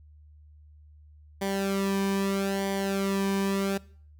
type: tone with flanger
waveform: sawtooth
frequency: 196 Hz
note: G3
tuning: in tune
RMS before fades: -28 dBFS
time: 1.41-3.78 s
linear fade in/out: 10 ms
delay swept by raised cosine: 0.75 to 1.5 ms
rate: 0.78 Hz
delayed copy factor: -0.75
effects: noise-tail reverb RT60 0.5 s tail -21 dB re dry + added 75 Hz sine -50 dBFS peak until 4.19 s